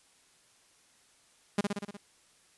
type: tone with echo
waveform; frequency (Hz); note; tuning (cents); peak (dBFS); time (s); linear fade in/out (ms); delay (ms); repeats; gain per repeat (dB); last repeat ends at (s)
sawtooth; 203.1; G#3; -38; -20; 1.58-1.61; 5; 60; 6; -3; 1.97
effects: white hiss -64 dBFS RMS until 2.57 s + resampled to 24000 Hz